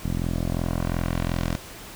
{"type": "tone with low-pass filter sweep", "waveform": "10% pulse", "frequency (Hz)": 42.76, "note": "F1", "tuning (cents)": -36, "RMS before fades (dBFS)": -26, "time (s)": [0.03, 1.57], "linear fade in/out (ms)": 20, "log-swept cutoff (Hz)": [250, 7800], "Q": 0.88, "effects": ["pink hiss -41 dBFS RMS until 1.95 s"]}